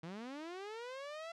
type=linear sweep; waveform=sawtooth; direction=up; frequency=155.56 to 678 Hz; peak=-40 dBFS; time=0.03-1.32 s; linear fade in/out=5 ms; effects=low-pass 5000 Hz 12 dB/octave